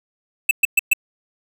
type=tone bursts; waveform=square; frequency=2637 Hz; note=E7; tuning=in tune; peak=-11 dBFS; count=4; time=0.49-0.934 s; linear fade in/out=5 ms; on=21 ms; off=120 ms; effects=none